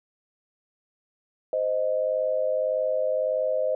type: tone pair together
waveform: sine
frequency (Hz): 519.3 / 621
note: C5 / D#5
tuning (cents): -13 / -3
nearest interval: minor third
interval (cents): 310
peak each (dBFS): -25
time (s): 1.53-3.75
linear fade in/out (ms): 2
effects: none